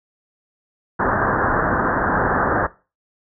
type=low-pass noise; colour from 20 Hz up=white; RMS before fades=-19 dBFS; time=0.99-2.67 s; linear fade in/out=10 ms; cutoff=1700 Hz; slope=96 dB/octave; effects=noise-tail reverb RT60 0.3 s tail -18 dB re dry